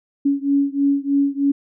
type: beating tone pair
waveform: sine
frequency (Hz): 279 / 282.2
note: C#4 / C#4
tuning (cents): +11 / +31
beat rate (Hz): 3.2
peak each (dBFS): -18 / -19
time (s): 0.25-1.52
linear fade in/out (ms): 10
effects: none